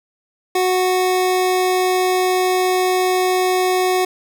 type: tone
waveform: 25% pulse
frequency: 368.5 Hz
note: F#4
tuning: 7 cents flat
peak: -11 dBFS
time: 0.55-4.05 s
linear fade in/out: 5 ms
effects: none